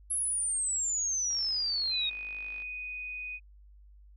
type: exponential sweep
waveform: sine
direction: down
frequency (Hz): 11040 to 3712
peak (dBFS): -28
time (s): 0.1-2.1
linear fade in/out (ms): 10
type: click train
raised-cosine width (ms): 0.3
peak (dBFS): -37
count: 68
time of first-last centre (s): 1.31-2.621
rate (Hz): 51.1
type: tone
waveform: sine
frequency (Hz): 2489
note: D#7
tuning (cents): 0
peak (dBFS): -36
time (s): 1.9-3.4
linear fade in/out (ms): 50
effects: added 50 Hz sine -52 dBFS peak until 4.16 s